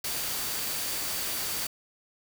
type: tone in noise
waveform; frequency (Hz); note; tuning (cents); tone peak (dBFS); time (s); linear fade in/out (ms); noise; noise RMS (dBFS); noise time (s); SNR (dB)
sine; 4603; D8; -36; -41; 0.04-1.67; 5; white; -32; 0.04-1.67; -12
effects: none